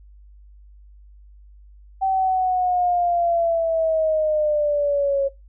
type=linear sweep; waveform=sine; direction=down; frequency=772 to 547 Hz; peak=-17 dBFS; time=2.01-5.29 s; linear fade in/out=20 ms; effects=noise-tail reverb RT60 0.2 s tail -21 dB re dry + added 50 Hz sine -44 dBFS peak until 5.48 s